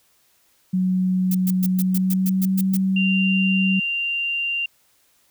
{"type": "tone with pitch glide", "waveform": "sine", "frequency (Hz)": [185, 190.31], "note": ["F#3", "F#3"], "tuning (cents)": [0, 49], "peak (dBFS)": -17, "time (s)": [0.73, 3.8], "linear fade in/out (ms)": 10, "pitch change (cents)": 49, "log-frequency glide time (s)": [1.74, 2.59]}
{"type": "noise bursts", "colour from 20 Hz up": "violet", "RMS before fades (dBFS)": -27, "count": 10, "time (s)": [1.31, 2.77], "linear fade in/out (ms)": 5, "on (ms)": 38, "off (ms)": 120}
{"type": "tone", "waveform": "sine", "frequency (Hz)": 2779, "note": "F7", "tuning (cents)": -9, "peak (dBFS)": -21, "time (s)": [2.96, 4.66], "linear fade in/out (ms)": 5}
{"effects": ["white hiss -61 dBFS RMS until 5.3 s"]}